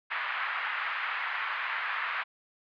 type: band-pass noise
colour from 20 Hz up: pink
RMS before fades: -33 dBFS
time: 0.1-2.24 s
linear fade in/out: 20 ms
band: 1100 to 2400 Hz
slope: 24 dB/octave
effects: resampled to 11025 Hz